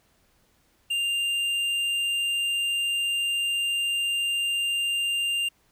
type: tone with tanh clipping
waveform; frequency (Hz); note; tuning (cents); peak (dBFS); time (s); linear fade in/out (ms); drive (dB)
sine; 2794; F7; 0; -25; 0.9-5.49; 10; 9
effects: pink hiss -65 dBFS RMS until 5.71 s